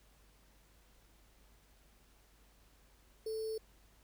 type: tone with sample-and-hold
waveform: sine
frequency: 440 Hz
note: A4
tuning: in tune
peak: -36 dBFS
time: 3.26-3.58 s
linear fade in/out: 5 ms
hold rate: 4900 Hz
effects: added 50 Hz sine -65 dBFS peak until 4.03 s + pink hiss -68 dBFS RMS until 4.03 s